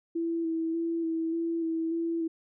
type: tone with vibrato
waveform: sine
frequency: 329.6 Hz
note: E4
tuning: in tune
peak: -27 dBFS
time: 0.15-2.28 s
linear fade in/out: 10 ms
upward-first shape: square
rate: 1.7 Hz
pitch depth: 19 cents each way
effects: none